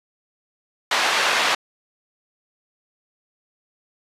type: band-pass noise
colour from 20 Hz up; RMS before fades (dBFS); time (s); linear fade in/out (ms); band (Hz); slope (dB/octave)
pink; -20; 0.91-1.55; 5; 820 to 4300; 12
effects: resampled to 32000 Hz